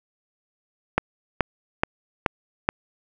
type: click train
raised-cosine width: 0.5 ms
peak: -3 dBFS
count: 5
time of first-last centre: 0.98-2.689 s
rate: 2.34 Hz
effects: none